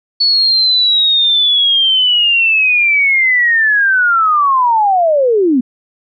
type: linear sweep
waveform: sine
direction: down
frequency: 4435 to 234.4 Hz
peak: -8 dBFS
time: 0.2-5.61 s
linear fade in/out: 10 ms
effects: none